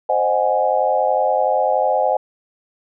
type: chord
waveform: sine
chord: Ab dominant seventh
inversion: first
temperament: equal with one note detuned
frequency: 523.3 / 616.9 / 740 / 830.6 Hz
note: C5 / Eb5 / Gb5 / Ab5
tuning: 0 / -15 / 0 / 0 cents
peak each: -20 dBFS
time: 0.09-2.17 s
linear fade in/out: 5 ms
effects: none